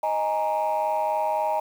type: chord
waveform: sine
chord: D# suspended fourth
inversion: none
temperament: just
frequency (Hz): 622.3 / 829.7 / 933.4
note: D#5 / G#5 / A#5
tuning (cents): 0 / -2 / +2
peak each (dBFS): -25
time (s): 0.03-1.6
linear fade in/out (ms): 5
effects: tanh soft clip ceiling -17 dBFS + 8-bit